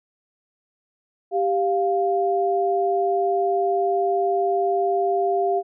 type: tone pair together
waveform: sine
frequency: 392.9 / 700 Hz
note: G4 / F5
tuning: +4 / +4 cents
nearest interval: minor seventh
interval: 1000 cents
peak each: -21 / -21 dBFS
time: 1.31-5.63 s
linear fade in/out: 50 ms
effects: none